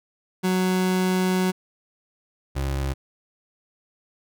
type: tone pair in turn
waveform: 30% pulse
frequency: 185 / 68.15 Hz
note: F#3 / C#2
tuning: 0 / -29 cents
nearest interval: octave + perfect fourth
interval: 1729 cents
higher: first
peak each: -17 / -21 dBFS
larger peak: first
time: 0.43-1.52 / 2.55-2.94 s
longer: first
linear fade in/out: 20 ms
effects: none